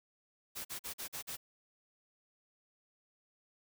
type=noise bursts; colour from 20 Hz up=white; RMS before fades=-42 dBFS; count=6; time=0.55-1.37 s; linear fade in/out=20 ms; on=100 ms; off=44 ms; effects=none